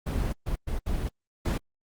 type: noise bursts at uneven times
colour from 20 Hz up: brown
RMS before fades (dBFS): -28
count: 5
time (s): 0.06-0.33 / 0.46-0.56 / 0.67-0.79 / 0.86-1.09 / 1.45-1.58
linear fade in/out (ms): 10
effects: Opus 24 kbps